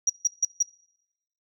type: tone bursts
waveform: sine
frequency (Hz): 5750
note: F8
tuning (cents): +50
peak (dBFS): -17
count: 4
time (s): 0.07-0.628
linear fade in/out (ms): 5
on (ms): 27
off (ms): 150
effects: noise-tail reverb RT60 0.9 s tail -26 dB re dry + tanh soft clip ceiling -13 dBFS